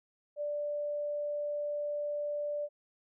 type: tone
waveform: sine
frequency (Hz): 587.3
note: D5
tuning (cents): 0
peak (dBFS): -32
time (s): 0.36-2.69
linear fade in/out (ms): 50
effects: none